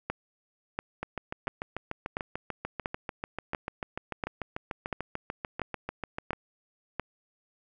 two click trains, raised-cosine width 0.5 ms, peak -15 / -18 dBFS, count 11 / 37, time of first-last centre 0.1-6.997 / 1.03-6.332 s, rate 1.45 / 6.79 Hz, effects none

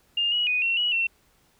sine tone with pitch steps, 2815 / 2911 / 2484 / 2724 / 2921 / 2708 Hz, F7 / F#7 / D#7 / F7 / F#7 / E7, +13 / -29 / -3 / -44 / -23 / +46 cents, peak -21 dBFS, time 0.17-1.07 s, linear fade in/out 5 ms, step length 150 ms, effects pink hiss -63 dBFS RMS until 1.59 s

